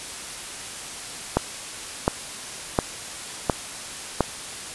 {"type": "click train", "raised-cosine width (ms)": 1, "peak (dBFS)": -3, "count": 5, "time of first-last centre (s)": [1.37, 4.207], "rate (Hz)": 1.41, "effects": ["white hiss -35 dBFS RMS until 4.74 s", "resampled to 24000 Hz"]}